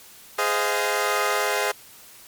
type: chord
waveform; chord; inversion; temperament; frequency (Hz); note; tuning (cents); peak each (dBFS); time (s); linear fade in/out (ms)
15% pulse; F minor seventh; first; equal with one note detuned; 415.3 / 513.7 / 622.3 / 698.5; Ab4 / C5 / Eb5 / F5; 0 / -32 / 0 / 0; -19 / -20 / -21 / -22; 0.38-1.72; 10
effects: white hiss -47 dBFS RMS until 2.27 s + MP3 96 kbps